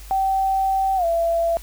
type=tone with pitch glide; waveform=sine; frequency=772 to 672.1 Hz; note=G5 to E5; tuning=-27 to +33 cents; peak=-17 dBFS; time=0.11-1.57 s; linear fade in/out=0 ms; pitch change=-240 cents; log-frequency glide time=0.96-1.05 s; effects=added 50 Hz sine -37 dBFS peak until 1.62 s + white hiss -45 dBFS RMS until 1.62 s